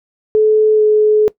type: tone with pitch glide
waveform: sine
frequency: 431.1 to 426.4 Hz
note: A4 to G#4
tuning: -35 to +46 cents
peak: -7 dBFS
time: 0.35-1.28 s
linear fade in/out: 0 ms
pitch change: -19 cents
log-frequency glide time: 0.75-0.82 s
effects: noise-tail reverb RT60 0.1 s tail -19 dB re dry